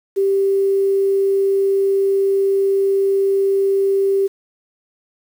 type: tone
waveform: sine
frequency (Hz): 392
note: G4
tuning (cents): 0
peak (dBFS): -13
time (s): 0.16-4.28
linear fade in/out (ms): 20
effects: 7-bit